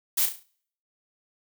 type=noise with echo; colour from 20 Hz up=blue; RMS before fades=-23 dBFS; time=0.17-0.26 s; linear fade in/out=10 ms; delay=35 ms; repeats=5; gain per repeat=-7 dB; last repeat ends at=0.435 s; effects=noise-tail reverb RT60 0.6 s tail -25 dB re dry